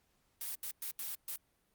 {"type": "noise bursts at uneven times", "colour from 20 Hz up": "blue", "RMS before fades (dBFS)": -40, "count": 5, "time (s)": [[0.41, 0.55], [0.63, 0.71], [0.82, 0.91], [0.99, 1.15], [1.28, 1.36]], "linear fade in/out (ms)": 2, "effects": ["pink hiss -75 dBFS RMS until 1.74 s", "Opus 48 kbps"]}